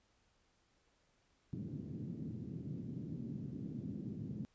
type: band-pass noise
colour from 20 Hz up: pink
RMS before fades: -44 dBFS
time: 1.53-4.45 s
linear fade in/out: 0 ms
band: 120 to 280 Hz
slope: 24 dB/octave
effects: pink hiss -75 dBFS RMS until 4.54 s + resampled to 16000 Hz